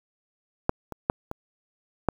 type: clicks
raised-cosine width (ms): 1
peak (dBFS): -6 / -21 / -6 / -18 / -7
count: 5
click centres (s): 0.694 / 0.923 / 1.099 / 1.314 / 2.087
effects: 7-bit